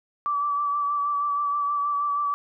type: tone with vibrato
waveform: sine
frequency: 1157 Hz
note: D6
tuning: 26 cents flat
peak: -22 dBFS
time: 0.26-2.34 s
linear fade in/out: 0 ms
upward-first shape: sine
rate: 6.3 Hz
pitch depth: 24 cents each way
effects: none